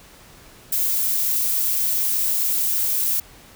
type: noise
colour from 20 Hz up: violet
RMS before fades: -21 dBFS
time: 0.72-3.2 s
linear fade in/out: 5 ms
effects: pink hiss -47 dBFS RMS until 3.55 s